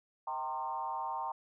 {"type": "tone with frequency modulation", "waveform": "sine", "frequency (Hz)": 918, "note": "A#5", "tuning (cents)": -27, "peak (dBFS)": -34, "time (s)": [0.27, 1.32], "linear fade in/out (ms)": 5, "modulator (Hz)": 141, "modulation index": 1.2, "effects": []}